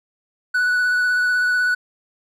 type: tone with vibrato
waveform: triangle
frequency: 1480 Hz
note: F#6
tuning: in tune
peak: -14 dBFS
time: 0.54-1.75 s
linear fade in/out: 10 ms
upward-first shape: triangle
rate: 16 Hz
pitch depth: 19 cents each way
effects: none